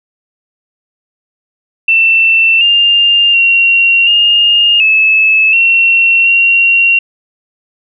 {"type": "tone with pitch steps", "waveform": "sine", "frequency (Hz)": [2679, 2804, 2748, 2832, 2601, 2722, 2748], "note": ["E7", "F7", "F7", "F7", "E7", "F7", "F7"], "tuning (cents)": [27, 6, -29, 23, -24, -45, -29], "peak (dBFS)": -5, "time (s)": [1.88, 6.99], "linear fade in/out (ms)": 5, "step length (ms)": 730, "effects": []}